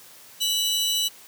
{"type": "tone pair together", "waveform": "sawtooth", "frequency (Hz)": [2960, 3951], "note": ["F#7", "B7"], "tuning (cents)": [0, 0], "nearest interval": "perfect fourth", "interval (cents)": 500, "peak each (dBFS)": [-21, -22], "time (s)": [0.4, 1.09], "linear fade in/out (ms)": 20, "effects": ["white hiss -48 dBFS RMS until 1.27 s", "high-pass 80 Hz 12 dB/octave"]}